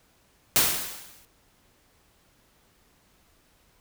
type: noise with exponential decay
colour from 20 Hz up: white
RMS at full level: -18 dBFS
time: 0.56-1.25 s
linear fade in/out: 0 ms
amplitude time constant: 150 ms
effects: pink hiss -63 dBFS RMS until 3.8 s